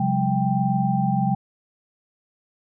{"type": "tone cluster", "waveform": "sine", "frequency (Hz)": [133.6, 180.7, 201.8, 787], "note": ["C3", "F#3", "G#3", "G5"], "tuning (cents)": [36, -41, -49, 7], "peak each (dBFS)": -24, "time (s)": [0, 1.35], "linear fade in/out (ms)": 5, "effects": []}